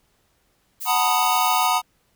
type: noise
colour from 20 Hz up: violet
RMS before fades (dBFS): -31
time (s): 0.8-1.68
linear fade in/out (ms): 20
type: chord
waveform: square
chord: B dominant seventh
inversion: second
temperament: equal with one note detuned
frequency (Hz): 740 / 900.6 / 987.8 / 1244.5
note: F#5 / A5 / B5 / D#6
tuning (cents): 0 / +40 / 0 / 0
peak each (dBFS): -24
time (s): 0.85-1.82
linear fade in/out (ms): 50
effects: pink hiss -65 dBFS RMS until 2.15 s